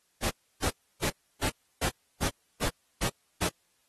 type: noise bursts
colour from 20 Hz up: pink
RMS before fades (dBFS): -29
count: 9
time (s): 0.22-3.492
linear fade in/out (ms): 20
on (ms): 88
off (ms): 310
effects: white hiss -71 dBFS RMS until 3.88 s + AAC 32 kbps